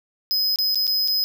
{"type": "tone with dropouts", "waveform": "square", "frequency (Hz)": 5050, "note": "D#8", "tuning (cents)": 25, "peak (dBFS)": -19, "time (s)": [0.31, 1.24], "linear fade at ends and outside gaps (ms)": 0, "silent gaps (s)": [[0.559, 0.587], [0.746, 0.756], [0.869, 0.877], [1.076, 1.082]], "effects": ["10-bit"]}